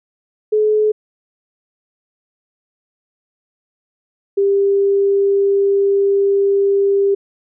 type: tone pair in turn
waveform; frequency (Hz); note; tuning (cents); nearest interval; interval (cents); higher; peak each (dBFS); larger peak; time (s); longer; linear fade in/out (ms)
sine; 426.9 / 397.2; G#4 / G4; +48 / +23; minor second; 125; first; -11; neither; 0.52-0.92 / 4.37-7.15; second; 10
effects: none